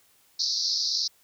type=band-pass noise; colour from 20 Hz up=pink; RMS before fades=-27 dBFS; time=0.39-1.08 s; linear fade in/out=10 ms; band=4100 to 5700 Hz; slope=96 dB/octave; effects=white hiss -62 dBFS RMS until 1.23 s